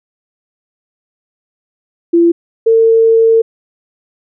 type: tone pair in turn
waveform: sine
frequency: 339.6 / 452 Hz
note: F4 / A4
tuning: -48 / +47 cents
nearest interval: perfect fourth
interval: 495 cents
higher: second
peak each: -5 dBFS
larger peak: neither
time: 2.13-2.32 / 2.66-3.42 s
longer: second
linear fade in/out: 10 ms
effects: none

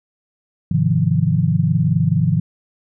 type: chord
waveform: sine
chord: F minor seventh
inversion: first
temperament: equal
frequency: 103.83 / 130.81 / 155.56 / 174.61 Hz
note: Ab2 / C3 / Eb3 / F3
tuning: 0 / 0 / 0 / 0 cents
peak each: -21 / -20 / -17 / -19 dBFS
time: 0.71-2.4 s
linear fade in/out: 5 ms
effects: none

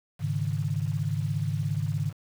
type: chord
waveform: sine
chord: Ab suspended fourth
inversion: none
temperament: equal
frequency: 103.83 / 138.59 / 155.56 Hz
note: Ab2 / Db3 / Eb3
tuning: 0 / 0 / 0 cents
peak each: -30 dBFS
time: 0.19-2.13 s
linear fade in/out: 50 ms
effects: 8-bit

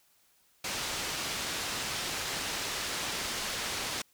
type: low-pass noise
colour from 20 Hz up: white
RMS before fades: -35 dBFS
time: 0.64-4.02 s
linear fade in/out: 5 ms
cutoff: 5700 Hz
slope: 12 dB/octave
effects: white hiss -67 dBFS RMS until 4.13 s

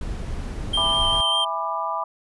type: noise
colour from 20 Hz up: brown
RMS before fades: -29 dBFS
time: 0.01-1.21 s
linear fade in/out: 2 ms
type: tone with vibrato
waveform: triangle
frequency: 3153 Hz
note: G7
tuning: 9 cents sharp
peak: -18 dBFS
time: 0.73-1.45 s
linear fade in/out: 10 ms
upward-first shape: square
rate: 5 Hz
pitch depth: 11 cents each way
type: chord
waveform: sine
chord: E dominant seventh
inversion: none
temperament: just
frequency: 659.3 / 824.1 / 988.9 / 1186.7 Hz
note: E5 / G#5 / B5 / D6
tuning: 0 / -14 / +2 / +18 cents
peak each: -31 / -31 / -27 / -28 dBFS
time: 0.77-2.04 s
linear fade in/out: 5 ms
effects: resampled to 24000 Hz

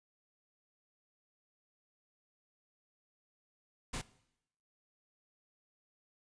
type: noise with echo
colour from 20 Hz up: pink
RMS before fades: -38 dBFS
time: 3.93-3.98 s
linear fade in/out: 10 ms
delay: 37 ms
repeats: 1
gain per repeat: -2 dB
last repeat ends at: 4.017 s
effects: noise-tail reverb RT60 0.8 s tail -19 dB re dry + resampled to 22050 Hz

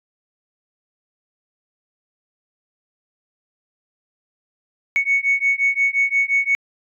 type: beating tone pair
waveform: sine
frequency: 2217 / 2222.7 Hz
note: C#7 / C#7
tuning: 0 / +4 cents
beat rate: 5.7 Hz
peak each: -18 dBFS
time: 4.96-6.55 s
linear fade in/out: 0 ms
effects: tanh soft clip ceiling -9 dBFS

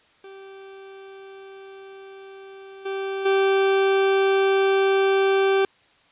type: tone with level steps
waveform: 40% pulse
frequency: 389 Hz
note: G4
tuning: 13 cents flat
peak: -39 / -25 / -16 dBFS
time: 0.24-5.65 s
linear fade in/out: 2 ms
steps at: 2.85 / 3.25 s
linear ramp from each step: 10 ms
effects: white hiss -58 dBFS RMS until 6.11 s + resampled to 8000 Hz

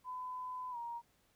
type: tone with pitch glide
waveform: sine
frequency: 1008 to 940.5 Hz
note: B5 to A#5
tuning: +35 to +15 cents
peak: -40 dBFS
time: 0.04-1.02 s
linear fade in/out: 50 ms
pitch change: -120 cents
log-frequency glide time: 0.71-0.77 s
effects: pink hiss -73 dBFS RMS until 1.35 s

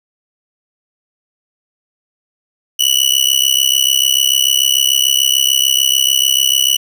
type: tone with amplitude modulation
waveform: sawtooth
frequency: 2949 Hz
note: F#7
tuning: 6 cents flat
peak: -3 dBFS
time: 2.79-6.77 s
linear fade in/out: 10 ms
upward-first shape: sine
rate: 66.8 Hz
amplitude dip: 100%
effects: none

